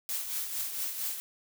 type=noise with tremolo; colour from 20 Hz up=blue; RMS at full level=-32 dBFS; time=0.09-1.2 s; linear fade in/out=0 ms; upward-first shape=triangle; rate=4.4 Hz; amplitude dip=60%; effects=none